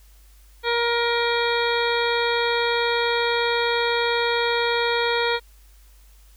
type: harmonic tone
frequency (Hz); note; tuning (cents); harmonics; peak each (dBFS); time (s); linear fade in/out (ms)
471.5; A#4; +20; 1 / 2 / 3 / 4 / 5 / 7 / 8 / 9; -23 / -26 / -28 / -29 / -30 / -31 / -32 / -33; 0.63-5.4; 50
effects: added 50 Hz sine -48 dBFS peak until 6.36 s + white hiss -58 dBFS RMS until 6.36 s